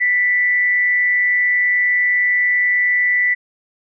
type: tone with amplitude modulation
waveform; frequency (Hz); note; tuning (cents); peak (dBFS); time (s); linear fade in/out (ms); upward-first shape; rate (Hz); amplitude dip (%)
sine; 1975.5; B6; 0; -11; 0-3.35; 20; sine; 190; 40
effects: none